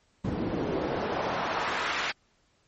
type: noise with band-pass filter sweep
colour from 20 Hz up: pink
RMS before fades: -30 dBFS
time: 0.24-2.12 s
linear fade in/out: 10 ms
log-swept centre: 210 to 2000 Hz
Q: 1.1
effects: pink hiss -68 dBFS RMS until 2.67 s + MP3 32 kbps